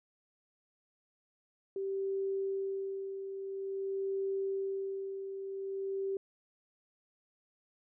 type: tone with tremolo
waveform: sine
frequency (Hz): 389.3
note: G4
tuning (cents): -12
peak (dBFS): -31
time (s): 1.76-6.17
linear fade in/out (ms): 2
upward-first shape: sine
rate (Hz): 0.49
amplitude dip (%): 55
effects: none